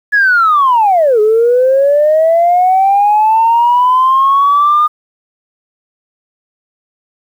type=linear two-way sweep; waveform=sine; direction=down then up; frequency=1710 to 417.7 to 1222 Hz; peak=-5 dBFS; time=0.12-4.88 s; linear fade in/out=20 ms; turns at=1.2 s; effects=tanh soft clip ceiling -2 dBFS + 7-bit